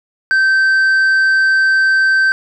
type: tone with tanh clipping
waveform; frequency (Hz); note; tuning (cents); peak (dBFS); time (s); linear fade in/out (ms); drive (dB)
sine; 1553; G6; -17; -10; 0.31-2.32; 0; 4
effects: none